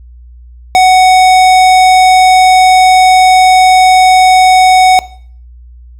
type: tone with hard clipping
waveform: sine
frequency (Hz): 744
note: F#5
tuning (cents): +9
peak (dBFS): -4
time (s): 0.75-4.99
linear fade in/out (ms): 0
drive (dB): 17
effects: noise-tail reverb RT60 0.5 s tail -18 dB re dry + added 60 Hz sine -31 dBFS peak until 5.99 s

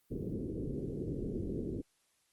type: low-pass noise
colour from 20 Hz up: white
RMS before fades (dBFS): -38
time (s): 0.1-1.82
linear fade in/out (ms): 20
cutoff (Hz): 430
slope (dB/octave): 48
effects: white hiss -74 dBFS RMS until 2.32 s + Opus 32 kbps

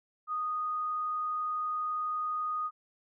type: tone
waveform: sine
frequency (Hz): 1239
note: D#6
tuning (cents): -8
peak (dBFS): -30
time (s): 0.27-2.71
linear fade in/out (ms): 50
effects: none

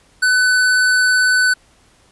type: tone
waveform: square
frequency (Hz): 1503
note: F#6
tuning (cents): +27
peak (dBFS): -12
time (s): 0.22-1.54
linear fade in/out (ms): 10
effects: pink hiss -53 dBFS RMS until 2.11 s + resampled to 24000 Hz

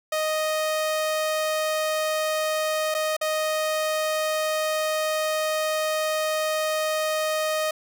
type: tone with dropouts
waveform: sawtooth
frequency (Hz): 622.3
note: D#5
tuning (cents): 0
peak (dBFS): -19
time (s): 0.12-7.71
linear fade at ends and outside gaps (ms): 5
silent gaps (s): 2.943-2.947 / 3.167-3.212
effects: none

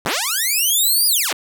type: linear two-way sweep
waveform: 5% pulse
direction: up then down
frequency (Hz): 67.7 to 4948 to 190.4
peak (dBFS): -7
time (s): 0.05-1.33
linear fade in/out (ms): 5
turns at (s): 1.07
effects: none

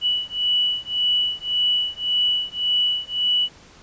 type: beating tone pair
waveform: sine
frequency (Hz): 2951 / 2952.8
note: F#7 / F#7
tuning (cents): -5 / -4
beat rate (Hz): 1.8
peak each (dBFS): -22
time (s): 0.01-3.49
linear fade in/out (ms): 50
effects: pink hiss -48 dBFS RMS until 3.82 s + resampled to 16000 Hz

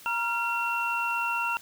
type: tone cluster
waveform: sine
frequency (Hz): 945 / 1382 / 2729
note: A#5 / F6 / F7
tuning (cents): +23 / -19 / -41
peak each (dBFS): -30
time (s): 0.06-1.57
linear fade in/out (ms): 0
effects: white hiss -50 dBFS RMS until 1.61 s

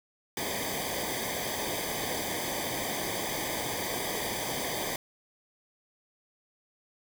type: noise with comb filter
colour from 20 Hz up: pink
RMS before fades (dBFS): -33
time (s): 0.37-4.96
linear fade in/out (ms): 2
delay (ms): 0.73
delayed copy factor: -0.95
effects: none

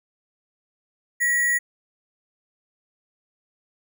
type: tone with sample-and-hold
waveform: sine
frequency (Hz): 1925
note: B6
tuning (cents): -45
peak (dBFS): -18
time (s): 1.2-1.59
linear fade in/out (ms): 20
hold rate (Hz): 8820
effects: none

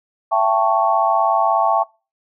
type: chord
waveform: sine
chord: A dominant seventh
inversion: second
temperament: equal with one note detuned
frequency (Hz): 668.8 / 784 / 880 / 1108.7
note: E5 / G5 / A5 / C#6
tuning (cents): +25 / 0 / 0 / 0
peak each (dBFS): -19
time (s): 0.31-1.84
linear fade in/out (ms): 20
effects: noise-tail reverb RT60 0.3 s tail -23 dB re dry

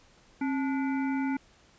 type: harmonic tone with a mistuned harmonic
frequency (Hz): 290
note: D4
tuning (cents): -22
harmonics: 1 / 3 / 5 / 7 / 8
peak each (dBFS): -27 / -37 / -41 / -44 / -45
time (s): 0.41-1.37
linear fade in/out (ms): 5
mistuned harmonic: 1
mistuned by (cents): -130
effects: pink hiss -60 dBFS RMS until 1.78 s + resampled to 16000 Hz

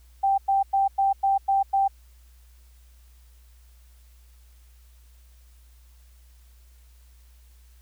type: tone bursts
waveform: sine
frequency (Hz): 784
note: G5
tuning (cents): 0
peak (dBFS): -18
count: 7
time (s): 0.23-1.88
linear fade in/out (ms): 10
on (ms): 150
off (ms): 100
effects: added 60 Hz sine -50 dBFS peak until 7.81 s + white hiss -63 dBFS RMS until 7.81 s

